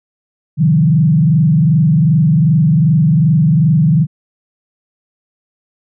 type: tone with frequency modulation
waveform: sine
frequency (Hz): 156.6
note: D#3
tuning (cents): +11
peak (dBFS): -7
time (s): 0.57-4.07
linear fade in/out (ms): 50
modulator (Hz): 22.6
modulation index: 1
effects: none